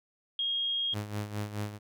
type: tone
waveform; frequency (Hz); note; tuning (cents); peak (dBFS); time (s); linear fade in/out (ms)
sine; 3257; G#7; -34; -28; 0.39-0.94; 2
type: tone with tremolo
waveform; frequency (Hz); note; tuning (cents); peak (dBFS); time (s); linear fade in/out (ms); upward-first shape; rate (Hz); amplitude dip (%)
sawtooth; 104.4; G#2; +10; -27; 0.92-1.79; 50; sine; 4.7; 70
effects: none